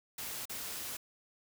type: noise with dropouts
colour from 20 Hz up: white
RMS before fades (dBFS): -41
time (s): 0.18-0.97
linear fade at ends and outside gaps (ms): 5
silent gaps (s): 0.455-0.495
effects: none